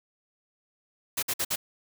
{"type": "noise bursts", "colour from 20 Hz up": "white", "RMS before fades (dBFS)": -28, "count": 4, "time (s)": [1.17, 1.56], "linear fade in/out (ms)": 10, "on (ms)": 57, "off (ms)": 54, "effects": []}